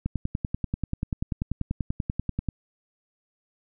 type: click train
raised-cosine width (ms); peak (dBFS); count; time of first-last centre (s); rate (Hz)
5; -14; 26; 0.06-2.487; 10.3
effects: none